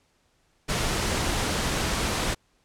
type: noise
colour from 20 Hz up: pink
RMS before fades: -26 dBFS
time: 0.68-2.35 s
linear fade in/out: 20 ms
effects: pink hiss -67 dBFS RMS until 2.64 s + low-pass 9000 Hz 12 dB/octave